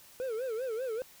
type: tone with vibrato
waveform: triangle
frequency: 480 Hz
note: B4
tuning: 49 cents flat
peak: -30 dBFS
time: 0.2-1.02 s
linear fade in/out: 0 ms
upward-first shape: sine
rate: 5.1 Hz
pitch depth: 180 cents each way
effects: white hiss -56 dBFS RMS until 1.2 s